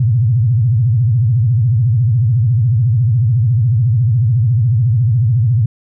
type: tone with vibrato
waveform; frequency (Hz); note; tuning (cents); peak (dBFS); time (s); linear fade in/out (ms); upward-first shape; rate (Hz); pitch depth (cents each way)
sine; 116.6; A#2; +1; -9; 0-5.66; 5; sine; 14; 230
effects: none